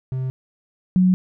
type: tone pair in turn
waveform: triangle / sine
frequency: 130 / 183.85 Hz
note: C3 / F#3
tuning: -11 / -11 cents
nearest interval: tritone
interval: 600 cents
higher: second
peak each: -20 / -12 dBFS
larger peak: second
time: 0.12-0.3 / 0.96-1.14 s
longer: neither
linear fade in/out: 0 ms
effects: none